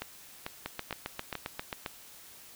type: two click trains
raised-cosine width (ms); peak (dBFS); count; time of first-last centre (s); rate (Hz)
0.3; -18 / -19; 10 / 4; 0.66-1.862 / 0.02-1.353; 7.49 / 2.25
effects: white hiss -52 dBFS RMS until 2.55 s